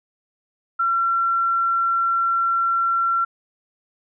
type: tone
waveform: sine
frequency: 1360 Hz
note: F6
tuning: 46 cents flat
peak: -17 dBFS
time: 0.79-3.25 s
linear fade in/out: 10 ms
effects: none